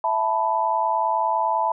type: chord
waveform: sine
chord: E suspended fourth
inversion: none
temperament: just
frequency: 659.3 / 879 / 988.9 Hz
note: E5 / A5 / B5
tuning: 0 / -2 / +2 cents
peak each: -26 / -22 / -23 dBFS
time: 0.04-1.72 s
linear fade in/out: 2 ms
effects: none